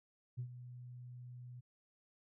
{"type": "tone with ADSR envelope", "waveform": "sine", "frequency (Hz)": 123.47, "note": "B2", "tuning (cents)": 0, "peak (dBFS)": -36, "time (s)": [0.37, 1.61], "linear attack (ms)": 23, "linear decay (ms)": 82, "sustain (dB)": -12, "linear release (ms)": 16, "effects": ["tanh soft clip ceiling -34 dBFS"]}